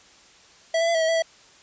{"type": "tone with pitch steps", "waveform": "square", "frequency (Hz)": [656, 667, 676, 649, 642, 659, 654], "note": ["E5", "E5", "E5", "E5", "E5", "E5", "E5"], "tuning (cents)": [-9, 20, 43, -27, -46, -1, -14], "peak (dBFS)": -20, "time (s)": [0.74, 1.223], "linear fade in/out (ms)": 5, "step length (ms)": 69, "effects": ["white hiss -52 dBFS RMS until 1.62 s", "resampled to 16000 Hz"]}